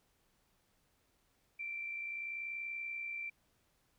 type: tone with amplitude modulation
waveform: sine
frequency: 2349 Hz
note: D7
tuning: in tune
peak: -37 dBFS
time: 1.59-3.3 s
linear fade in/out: 10 ms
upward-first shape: sine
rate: 60.6 Hz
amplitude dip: 40%
effects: pink hiss -75 dBFS RMS until 3.98 s